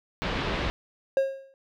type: low-pass noise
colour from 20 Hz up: pink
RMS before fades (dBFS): -29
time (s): 0.22-0.7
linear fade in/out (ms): 0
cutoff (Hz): 3900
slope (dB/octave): 24
type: tone with exponential decay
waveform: triangle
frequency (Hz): 540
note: C#5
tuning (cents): -45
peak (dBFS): -15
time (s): 1.17-1.54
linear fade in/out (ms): 1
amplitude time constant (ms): 79
effects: none